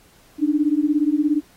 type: beating tone pair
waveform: sine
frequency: 290 / 307 Hz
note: D4 / D#4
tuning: -22 / -23 cents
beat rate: 17 Hz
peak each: -19 dBFS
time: 0.38-1.42 s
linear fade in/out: 50 ms
effects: pink hiss -54 dBFS RMS until 1.56 s + AAC 48 kbps